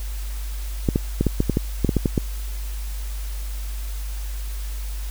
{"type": "clicks", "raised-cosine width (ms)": 3, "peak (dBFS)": -5, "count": 12, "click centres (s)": [0.888, 0.959, 1.21, 1.267, 1.404, 1.497, 1.571, 1.847, 1.892, 1.967, 2.058, 2.178], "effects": ["added 50 Hz sine -26 dBFS peak until 5.1 s", "white hiss -41 dBFS RMS until 5.1 s"]}